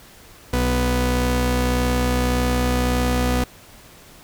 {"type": "tone pair together", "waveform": "sawtooth", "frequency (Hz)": [61.74, 247], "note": ["B1", "B3"], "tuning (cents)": [0, 0], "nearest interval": "2 octaves", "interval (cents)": 2400, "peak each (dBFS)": -16, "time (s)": [0.53, 3.44], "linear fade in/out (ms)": 5, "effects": ["pink hiss -46 dBFS RMS until 4.23 s"]}